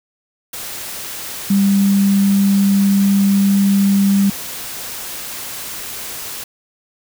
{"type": "tone in noise", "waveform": "sine", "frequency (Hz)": 198, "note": "G3", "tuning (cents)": 18, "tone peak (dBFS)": -10, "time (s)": [1.5, 4.3], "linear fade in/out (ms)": 5, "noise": "white", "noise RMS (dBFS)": -28, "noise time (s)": [0.53, 6.44], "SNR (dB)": 15, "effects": []}